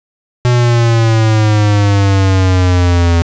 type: exponential sweep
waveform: square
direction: down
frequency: 123.47 to 84 Hz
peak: -8 dBFS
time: 0.45-3.22 s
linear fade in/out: 0 ms
effects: resampled to 16000 Hz + 7-bit